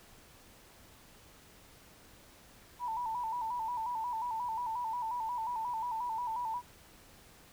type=tone with vibrato; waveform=sine; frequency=932.3 Hz; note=A#5; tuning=in tune; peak=-33 dBFS; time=2.79-6.62 s; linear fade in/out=50 ms; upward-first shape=square; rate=5.6 Hz; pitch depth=79 cents each way; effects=pink hiss -58 dBFS RMS until 7.52 s